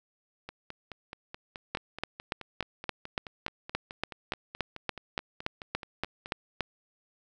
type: two click trains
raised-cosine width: 0.3 ms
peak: -24 / -13 dBFS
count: 28 / 18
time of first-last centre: 0.49-6.259 / 1.75-6.607 s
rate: 4.68 / 3.5 Hz
effects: none